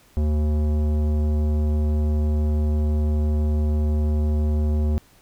sine tone with tanh clipping, 75.5 Hz, D2, 48 cents sharp, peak -20 dBFS, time 0.17-4.98 s, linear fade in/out 0 ms, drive 15 dB, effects pink hiss -55 dBFS RMS until 5.21 s

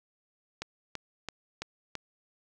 click train, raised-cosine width 0.2 ms, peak -18 dBFS, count 5, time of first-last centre 0.62-1.953 s, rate 3 Hz, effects none

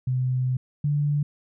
sine tone pair in turn, 127.8 / 146.11 Hz, C3 / D3, -40 / -9 cents, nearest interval major second, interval 231 cents, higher second, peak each -21 / -20 dBFS, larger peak second, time 0.07-0.57 / 0.84-1.23 s, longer first, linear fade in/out 5 ms, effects none

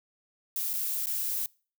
violet noise with dropouts, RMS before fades -31 dBFS, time 0.56-1.46 s, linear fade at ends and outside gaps 1 ms, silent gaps 0.732-0.737 / 1.059-1.069 s, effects noise-tail reverb RT60 0.4 s tail -25 dB re dry

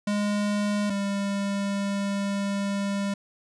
square tone pair in turn, 206.2 / 199.52 Hz, G#3 / G3, -12 / +31 cents, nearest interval minor second, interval 57 cents, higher first, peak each -24 / -26 dBFS, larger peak first, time 0.07-0.9 / 0.9-3.14 s, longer second, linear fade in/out 5 ms, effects resampled to 22050 Hz + 10-bit

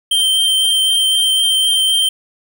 square tone with vibrato, 3136 Hz, G7, in tune, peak -12 dBFS, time 0.11-2.09 s, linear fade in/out 5 ms, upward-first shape sine, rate 3.9 Hz, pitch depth 12 cents each way, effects none

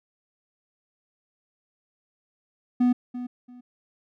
triangle tone with echo, 246.9 Hz, B3, in tune, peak -15 dBFS, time 2.8-2.93 s, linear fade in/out 10 ms, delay 340 ms, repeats 2, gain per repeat -13 dB, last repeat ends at 3.61 s, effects none

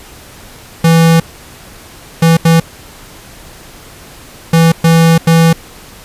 square tone bursts at uneven times, 164.81 Hz, E3, in tune, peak -5 dBFS, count 6, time 0.84-1.2 / 2.22-2.37 / 2.45-2.6 / 4.53-4.72 / 4.84-5.18 / 5.27-5.53 s, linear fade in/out 5 ms, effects pink hiss -35 dBFS RMS until 6.04 s + resampled to 32000 Hz

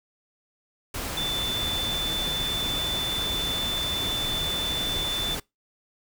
sine tone in noise, 3520 Hz, A7, in tune, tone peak -26 dBFS, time 1.17-5.35 s, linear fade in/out 5 ms, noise pink, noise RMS -32 dBFS, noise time 0.94-5.4 s, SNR +3 dB, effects noise-tail reverb RT60 0.2 s tail -24 dB re dry

